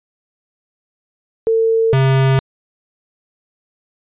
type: tone pair in turn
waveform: sine / square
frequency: 450.1 / 133.82 Hz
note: A4 / C3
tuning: +39 / +39 cents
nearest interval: octave + major sixth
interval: 2100 cents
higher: first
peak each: -11 dBFS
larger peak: neither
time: 1.47-1.93 / 1.93-2.39 s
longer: neither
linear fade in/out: 0 ms
effects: resampled to 8000 Hz